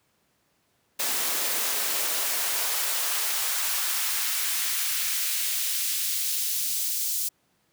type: noise with high-pass filter sweep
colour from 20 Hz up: white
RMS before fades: -27 dBFS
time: 0.99-7.29 s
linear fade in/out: 10 ms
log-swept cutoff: 250 to 5400 Hz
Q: 0.8
effects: pink hiss -69 dBFS RMS until 7.72 s + high-pass 100 Hz 12 dB/octave